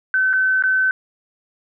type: tone with dropouts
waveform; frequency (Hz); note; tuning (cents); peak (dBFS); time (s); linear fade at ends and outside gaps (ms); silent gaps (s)
sine; 1526; G6; -47; -14; 0.14-0.91; 1; 0.331-0.335 / 0.624-0.637
effects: none